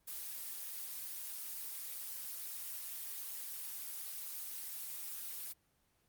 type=noise; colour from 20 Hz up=blue; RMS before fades=-44 dBFS; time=0.07-5.53 s; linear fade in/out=10 ms; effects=pink hiss -75 dBFS RMS until 6.08 s + Opus 24 kbps